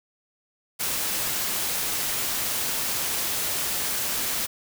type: noise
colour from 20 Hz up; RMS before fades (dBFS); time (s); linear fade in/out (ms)
white; -27; 0.79-4.47; 20
effects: none